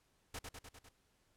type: noise with echo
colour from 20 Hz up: pink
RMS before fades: -44 dBFS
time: 0.34-0.39 s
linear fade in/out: 5 ms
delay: 100 ms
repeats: 5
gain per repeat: -3 dB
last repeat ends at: 0.89 s
effects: pink hiss -75 dBFS RMS until 1.36 s + low-pass 12000 Hz 12 dB/octave